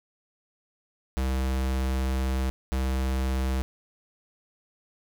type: tone pair in turn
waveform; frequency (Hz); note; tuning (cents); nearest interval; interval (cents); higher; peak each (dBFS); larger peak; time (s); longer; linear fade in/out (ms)
square; 65.41 / 65.41; C2 / C2; 0 / 0; unison; 0; neither; -25; neither; 1.17-2.5 / 2.72-3.62; first; 0
effects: none

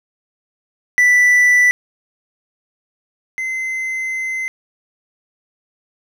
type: tone pair in turn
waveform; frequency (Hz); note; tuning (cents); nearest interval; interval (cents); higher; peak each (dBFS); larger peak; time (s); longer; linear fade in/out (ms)
triangle; 1975.5 / 2060; B6 / C7; 0 / -28; minor second; 72; second; -7 / -18; first; 0.98-1.71 / 3.38-4.48; second; 0
effects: none

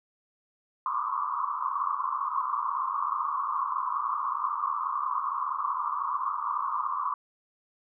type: band-pass noise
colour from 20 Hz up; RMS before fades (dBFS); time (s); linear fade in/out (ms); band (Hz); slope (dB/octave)
white; -30; 0.86-7.14; 2; 1000 to 1200; 96
effects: none

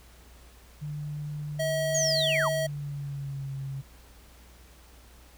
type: tone with pitch glide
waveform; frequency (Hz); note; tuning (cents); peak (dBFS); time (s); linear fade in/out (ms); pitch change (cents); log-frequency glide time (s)
sine; 148.4 to 136.08; D3 to C#3; +18 to -32; -32; 0.81-3.82; 20; -150; 2.45-3.52
type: tone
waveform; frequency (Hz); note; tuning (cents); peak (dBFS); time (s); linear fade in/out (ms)
square; 641; E5; -49; -27; 1.59-2.67; 10
type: linear sweep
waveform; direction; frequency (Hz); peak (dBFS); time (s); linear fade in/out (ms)
sine; down; 6890 to 784; -25; 1.94-2.49; 10
effects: added 60 Hz sine -52 dBFS peak until 5.37 s + pink hiss -56 dBFS RMS until 5.37 s

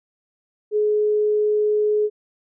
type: tone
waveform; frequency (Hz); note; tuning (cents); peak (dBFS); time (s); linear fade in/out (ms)
sine; 422.2; G#4; +29; -16; 0.71-2.1; 50
effects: none

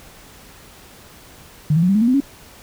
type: tone with pitch steps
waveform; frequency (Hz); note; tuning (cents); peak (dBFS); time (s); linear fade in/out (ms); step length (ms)
sine; 151.4 / 165.1 / 180.05 / 196.34 / 214.1 / 233.5 / 254.6 / 277.7; D#3 / E3 / F#3 / G3 / A3 / A#3 / C4 / C#4; -47 / +3 / -47 / +3 / -47 / +3 / -47 / +3; -12; 1.7-2.204; 5; 63
effects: pink hiss -44 dBFS RMS until 2.62 s

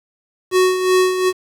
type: tone with tremolo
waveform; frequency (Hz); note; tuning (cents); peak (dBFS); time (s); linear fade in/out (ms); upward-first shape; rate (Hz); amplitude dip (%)
square; 370; F#4; 0; -11; 0.51-1.33; 50; sine; 2.7; 60
effects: low-pass 12000 Hz 12 dB/octave + 7-bit

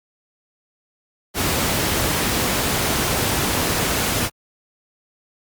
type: noise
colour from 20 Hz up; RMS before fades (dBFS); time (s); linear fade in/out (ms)
pink; -20; 1.34-4.3; 50
effects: high-pass 60 Hz 12 dB/octave + Opus 48 kbps

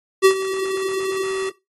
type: tone with ADSR envelope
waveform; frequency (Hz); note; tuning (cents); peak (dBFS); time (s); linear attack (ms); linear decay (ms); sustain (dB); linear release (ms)
square; 383.3; G4; -39; -8; 0.22-1.5; 34; 85; -14; 13
effects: noise-tail reverb RT60 0.2 s tail -17 dB re dry + AAC 32 kbps

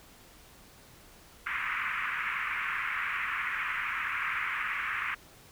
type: band-pass noise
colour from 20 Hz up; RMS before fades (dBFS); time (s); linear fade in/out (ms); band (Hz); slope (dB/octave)
white; -33; 1.46-5.15; 10; 1100 to 2400; 48
effects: pink hiss -55 dBFS RMS until 5.51 s

